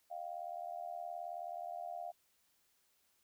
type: tone with amplitude modulation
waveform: sine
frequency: 698 Hz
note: F5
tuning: 1 cent flat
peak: -37 dBFS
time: 0.1-2.12 s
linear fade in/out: 20 ms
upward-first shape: sine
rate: 79 Hz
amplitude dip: 90%
effects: white hiss -75 dBFS RMS until 3.23 s